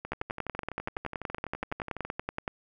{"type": "two click trains", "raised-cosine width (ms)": 0.5, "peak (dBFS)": [-16, -22], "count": [26, 25], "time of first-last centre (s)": [[0.12, 2.478], [0.05, 2.05]], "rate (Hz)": [10.6, 12], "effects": []}